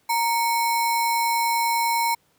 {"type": "tone with sample-and-hold", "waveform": "sine", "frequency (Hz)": 930, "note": "A#5", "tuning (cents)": -4, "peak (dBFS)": -19, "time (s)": [0.09, 2.15], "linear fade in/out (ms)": 10, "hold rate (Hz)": 3150, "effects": ["pink hiss -64 dBFS RMS until 2.38 s", "high-pass 100 Hz 12 dB/octave"]}